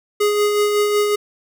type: tone with tremolo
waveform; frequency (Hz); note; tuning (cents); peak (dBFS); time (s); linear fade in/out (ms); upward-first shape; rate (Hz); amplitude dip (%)
square; 415.3; G#4; 0; -14; 0.2-1.16; 10; sine; 5.4; 35
effects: none